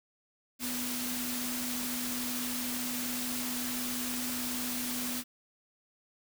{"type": "tone in noise", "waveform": "sine", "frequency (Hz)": 246.9, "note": "B3", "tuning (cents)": 0, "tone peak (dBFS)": -37, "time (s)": [0.59, 5.24], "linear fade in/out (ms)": 50, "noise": "white", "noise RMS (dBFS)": -36, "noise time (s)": [0.59, 5.24], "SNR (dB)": -4, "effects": []}